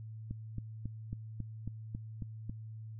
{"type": "click train", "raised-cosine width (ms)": 5, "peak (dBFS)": -27, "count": 9, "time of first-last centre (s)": [0.31, 2.496], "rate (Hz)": 3.66, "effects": ["added 110 Hz sine -43 dBFS peak until 2.99 s"]}